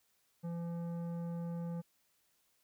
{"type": "tone with tanh clipping", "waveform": "sine", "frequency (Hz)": 170, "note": "F3", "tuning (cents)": -46, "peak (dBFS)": -39, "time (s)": [0.43, 1.82], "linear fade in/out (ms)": 20, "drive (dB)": 12, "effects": ["white hiss -75 dBFS RMS until 2.63 s"]}